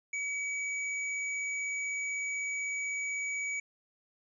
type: tone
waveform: square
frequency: 2274 Hz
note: C#7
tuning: 44 cents sharp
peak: -33 dBFS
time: 0.13-3.6 s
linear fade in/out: 5 ms
effects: resampled to 22050 Hz